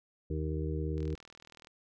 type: harmonic tone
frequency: 77.78 Hz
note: D#2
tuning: in tune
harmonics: 1 / 2 / 4 / 5 / 6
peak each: -34 / -37 / -40 / -41 / -42 dBFS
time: 0.3-1.15 s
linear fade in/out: 5 ms
type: click train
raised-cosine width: 0.2 ms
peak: -35 dBFS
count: 29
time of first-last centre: 0.98-1.671 s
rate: 40.5 Hz
effects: none